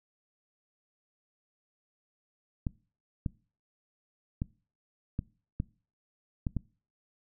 clicks, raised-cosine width 5 ms, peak -18 dBFS, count 7, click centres 2.668 / 3.262 / 4.419 / 5.191 / 5.601 / 6.468 / 6.567 s, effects noise-tail reverb RT60 0.4 s tail -23 dB re dry

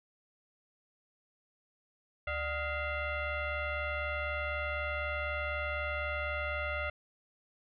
sine tone with frequency modulation, 740 Hz, F#5, in tune, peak -32 dBFS, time 2.27-6.9 s, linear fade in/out 5 ms, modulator 668 Hz, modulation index 2.7, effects none

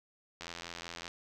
click train, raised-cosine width 0.2 ms, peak -24 dBFS, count 58, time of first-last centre 0.41-1.079 s, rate 85.2 Hz, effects none

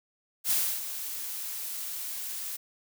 blue noise with ADSR envelope, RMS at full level -25 dBFS, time 0.44-2.57 s, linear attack 63 ms, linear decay 300 ms, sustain -11 dB, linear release 13 ms, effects none

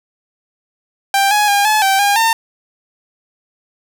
sawtooth tone with pitch steps, 789 / 836 / 808 / 858 / 777 / 809 / 906 Hz, G5 / G#5 / G#5 / A5 / G5 / G#5 / A#5, +11 / +11 / -48 / -44 / -16 / -46 / -50 cents, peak -7 dBFS, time 1.14-2.33 s, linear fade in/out 2 ms, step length 170 ms, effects none

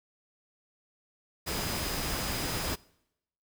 sine tone in noise, 4978 Hz, D#8, in tune, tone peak -41 dBFS, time 1.46-2.76 s, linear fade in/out 20 ms, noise pink, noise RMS -33 dBFS, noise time 1.46-2.76 s, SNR -11 dB, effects noise-tail reverb RT60 0.8 s tail -23 dB re dry

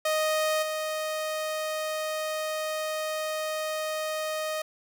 sawtooth tone with level steps, 622.3 Hz, D#5, in tune, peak -20 / -25 dBFS, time 0.05-4.62 s, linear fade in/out 5 ms, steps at 0.62 s, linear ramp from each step 10 ms, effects none

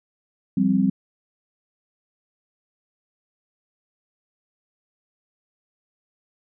sine chord, F suspended second, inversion none, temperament just, 174.61 / 196.44 / 261.9 Hz, F3 / G3 / C4, 0 / +4 / +2 cents, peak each -24 / -19 / -21 dBFS, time 0.57-0.9 s, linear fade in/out 5 ms, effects none

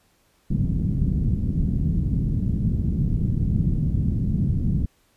white low-pass noise, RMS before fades -22 dBFS, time 0.5-4.86 s, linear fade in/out 10 ms, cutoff 190 Hz, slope 24 dB/octave, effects pink hiss -63 dBFS RMS until 5.16 s + resampled to 32000 Hz

